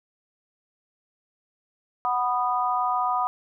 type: harmonic tone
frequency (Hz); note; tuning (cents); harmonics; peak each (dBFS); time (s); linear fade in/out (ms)
246.9; B3; 0; 3 / 4 / 5; -26 / -26 / -26; 2.05-3.27; 0
effects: none